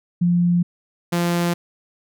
sine / sawtooth tone pair in turn, 174.61 / 172.8 Hz, F3 / F3, 0 / -18 cents, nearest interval unison, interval 18 cents, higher first, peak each -14 / -14 dBFS, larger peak neither, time 0.21-0.63 / 1.12-1.54 s, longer neither, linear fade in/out 10 ms, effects none

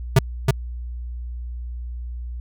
square tone with echo, 132.2 Hz, C3, 18 cents sharp, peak -10 dBFS, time 0.16-0.19 s, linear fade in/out 5 ms, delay 320 ms, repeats 1, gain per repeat -3 dB, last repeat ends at 0.51 s, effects added 60 Hz sine -28 dBFS peak until 2.4 s

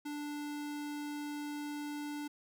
square tone, 293.7 Hz, D4, in tune, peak -39 dBFS, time 0.05-2.28 s, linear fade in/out 10 ms, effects none

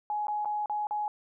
sine tone with dropouts, 839 Hz, G#5, 17 cents sharp, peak -28 dBFS, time 0.1-1.08 s, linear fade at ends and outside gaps 1 ms, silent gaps 0.27-0.282 / 0.448-0.456 / 0.659-0.697 / 0.87-0.909 s, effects none

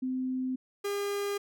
sine / 45% pulse tone pair in turn, 257.6 / 404.3 Hz, C4 / G#4, -27 / -46 cents, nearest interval minor sixth, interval 781 cents, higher second, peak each -29 / -30 dBFS, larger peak first, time 0.02-0.56 / 0.84-1.38 s, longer neither, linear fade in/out 10 ms, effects none

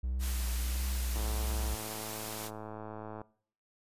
triangle tone with vibrato, 61.74 Hz, B1, in tune, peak -29 dBFS, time 0.03-1.75 s, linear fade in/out 10 ms, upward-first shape triangle, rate 1.5 Hz, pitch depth 68 cents each way
white noise, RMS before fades -41 dBFS, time 0.19-2.51 s, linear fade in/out 50 ms
click train, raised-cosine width 1 ms, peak -29 dBFS, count 223, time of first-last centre 1.16-3.216 s, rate 108 Hz
effects noise-tail reverb RT60 0.6 s tail -22 dB re dry + resampled to 32000 Hz

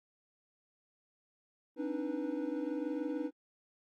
triangle tone cluster, 267.1 / 293.3 / 314 / 491.1 Hz, C4 / D4 / D#4 / B4, +36 / -2 / +16 / -10 cents, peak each -40 / -36 / -37 / -39 dBFS, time 1.76-3.31 s, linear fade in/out 50 ms, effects AAC 48 kbps

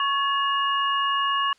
sine tone cluster, 1108 / 1704 / 2858 Hz, C#6 / G#6 / F7, -1 / +44 / +39 cents, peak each -22 / -30 / -27 dBFS, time 0-1.53 s, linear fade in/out 2 ms, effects white hiss -60 dBFS RMS until 1.58 s + low-pass 6000 Hz 12 dB/octave

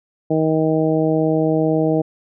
harmonic tone, 157.9 Hz, D#3, 26 cents sharp, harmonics 1 / 2 / 3 / 4 / 5, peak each -21 / -18 / -20 / -22 / -29 dBFS, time 0.3-2.02 s, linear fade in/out 10 ms, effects none

